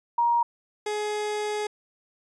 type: tone pair in turn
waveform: sine / 30% pulse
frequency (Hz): 944 / 420.5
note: A#5 / G#4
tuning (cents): +22 / +22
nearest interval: octave + major second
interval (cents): 1400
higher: first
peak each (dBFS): -19 / -24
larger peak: first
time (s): 0.18-0.43 / 0.86-1.67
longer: second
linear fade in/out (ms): 5
effects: resampled to 22050 Hz

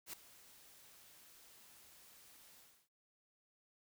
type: noise with ADSR envelope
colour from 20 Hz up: white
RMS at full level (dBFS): -45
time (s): 0.06-2.89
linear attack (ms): 73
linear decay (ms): 3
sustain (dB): -17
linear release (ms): 320
effects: none

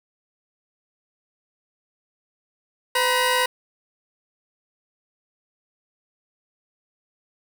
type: tone pair together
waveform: 15% pulse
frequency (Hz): 506.9 / 956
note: B4 / A#5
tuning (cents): +45 / +43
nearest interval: major seventh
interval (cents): 1098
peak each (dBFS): -15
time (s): 2.95-3.46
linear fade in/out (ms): 5
effects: 7-bit

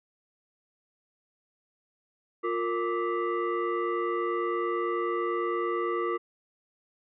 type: tone with frequency modulation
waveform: sine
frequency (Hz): 353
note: F4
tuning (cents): +19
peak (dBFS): -26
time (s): 2.43-6.18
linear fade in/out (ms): 20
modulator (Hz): 815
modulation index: 1.3
effects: none

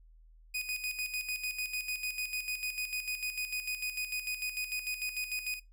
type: tone with tremolo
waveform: sawtooth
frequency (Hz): 2489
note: D#7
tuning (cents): 0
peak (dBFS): -29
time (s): 0.54-5.6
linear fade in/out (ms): 10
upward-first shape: square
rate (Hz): 6.7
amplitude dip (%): 60
effects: noise-tail reverb RT60 0.2 s tail -21 dB re dry + added 40 Hz sine -55 dBFS peak until 5.72 s

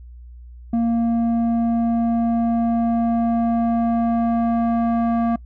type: tone with low-pass filter sweep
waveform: square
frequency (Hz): 232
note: A#3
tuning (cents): -8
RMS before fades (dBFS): -19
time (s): 0.73-5.36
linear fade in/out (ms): 5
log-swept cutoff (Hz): 490 to 950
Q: 1.5
effects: noise-tail reverb RT60 0.1 s tail -24 dB re dry + added 60 Hz sine -37 dBFS peak until 5.45 s

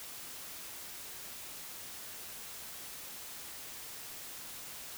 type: silence
effects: white hiss -46 dBFS RMS until 4.97 s

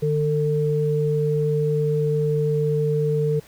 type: tone pair together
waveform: sine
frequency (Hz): 150.71 / 448.5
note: D3 / A4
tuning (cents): +45 / +33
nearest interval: octave + perfect fifth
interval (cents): 1888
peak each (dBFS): -21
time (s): 0.02-3.4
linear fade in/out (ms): 10
effects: pink hiss -50 dBFS RMS until 3.47 s

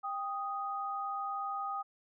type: tone pair together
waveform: sine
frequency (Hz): 792.2 / 1244.5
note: G5 / D#6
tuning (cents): +18 / 0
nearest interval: minor sixth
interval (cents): 782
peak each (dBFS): -38 / -36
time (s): 0.03-1.83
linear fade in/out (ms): 20
effects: none

